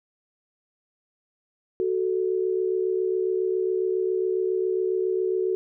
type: tone pair together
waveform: sine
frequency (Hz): 372.7 / 440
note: F#4 / A4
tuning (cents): +13 / 0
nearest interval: minor third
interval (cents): 287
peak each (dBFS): -23 / -27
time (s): 1.8-5.55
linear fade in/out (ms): 0
effects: none